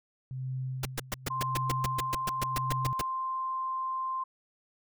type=tone with tremolo; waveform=sine; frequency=130 Hz; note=C3; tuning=11 cents flat; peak=-31 dBFS; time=0.31-2.93 s; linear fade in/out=0 ms; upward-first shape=sine; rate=0.9 Hz; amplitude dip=85%
type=noise bursts; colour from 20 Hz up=pink; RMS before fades=-31 dBFS; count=16; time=0.83-3.014 s; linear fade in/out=5 ms; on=24 ms; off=120 ms
type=tone; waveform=sine; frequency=1046.5 Hz; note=C6; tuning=in tune; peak=-30 dBFS; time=1.3-4.24 s; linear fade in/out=10 ms
effects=none